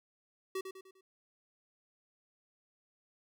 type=tone with echo; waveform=square; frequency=380 Hz; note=F#4; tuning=46 cents sharp; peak=-35 dBFS; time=0.55-0.61 s; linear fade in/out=5 ms; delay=100 ms; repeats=4; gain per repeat=-7 dB; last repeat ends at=1.01 s; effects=none